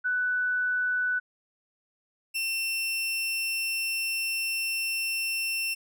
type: tone pair in turn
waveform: sine / sawtooth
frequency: 1490 / 2700 Hz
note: F#6 / E7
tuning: +12 / +41 cents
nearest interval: minor seventh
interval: 1029 cents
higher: second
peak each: -24 dBFS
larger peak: neither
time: 0.04-1.2 / 2.34-5.75 s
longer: second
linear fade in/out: 20 ms
effects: none

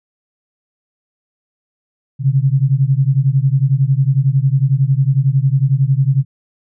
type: beating tone pair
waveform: sine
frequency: 130.81 / 141.81 Hz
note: C3 / C#3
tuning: 0 / +40 cents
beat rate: 11 Hz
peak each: -13 / -14 dBFS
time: 2.19-6.25 s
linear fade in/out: 50 ms
effects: none

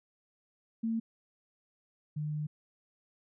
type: tone pair in turn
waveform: sine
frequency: 226.1 / 150.9 Hz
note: A3 / D3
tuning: +47 / +47 cents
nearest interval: perfect fifth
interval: 700 cents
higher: first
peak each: -29 / -32 dBFS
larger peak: first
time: 0.83-1 / 2.16-2.47 s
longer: second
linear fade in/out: 10 ms
effects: none

